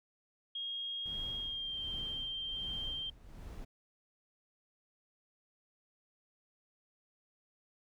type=tone with pitch glide; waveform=sine; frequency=3259 to 3157 Hz; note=G#7 to G7; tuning=-33 to +12 cents; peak=-37 dBFS; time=0.55-3.1 s; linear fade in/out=5 ms; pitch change=-55 cents; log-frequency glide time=1.37-1.79 s
type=noise with tremolo; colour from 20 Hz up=brown; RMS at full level=-45 dBFS; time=1.05-3.65 s; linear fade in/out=10 ms; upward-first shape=sine; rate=1.3 Hz; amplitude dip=75%
effects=none